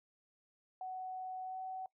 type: tone with pitch glide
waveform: sine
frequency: 746 to 752.9 Hz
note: F#5 to F#5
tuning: +14 to +30 cents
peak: -40 dBFS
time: 0.81-1.86 s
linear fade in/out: 2 ms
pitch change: +16 cents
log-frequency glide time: 1.43-1.59 s
effects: noise-tail reverb RT60 0.1 s tail -22 dB re dry